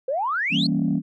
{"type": "exponential sweep", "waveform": "sine", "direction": "up", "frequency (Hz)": [499.8, 4504], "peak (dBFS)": -21, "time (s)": [0.08, 0.67], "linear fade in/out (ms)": 5}
{"type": "chord", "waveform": "sine", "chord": "E diminished seventh", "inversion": "none", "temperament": "equal", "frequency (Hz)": [164.81, 196, 233.1, 277.2], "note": ["E3", "G3", "Bb3", "Db4"], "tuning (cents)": [0, 0, 0, 0], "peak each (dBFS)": -24, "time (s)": [0.5, 1.02], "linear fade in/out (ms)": 50}
{"effects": ["tanh soft clip ceiling -12 dBFS"]}